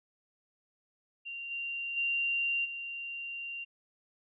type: tone with level steps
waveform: sine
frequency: 2771 Hz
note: F7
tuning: 14 cents flat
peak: -38 / -34 / -28 / -37 dBFS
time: 1.25-3.65 s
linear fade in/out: 20 ms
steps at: 1.5 / 1.96 / 2.64 s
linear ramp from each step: 20 ms
effects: none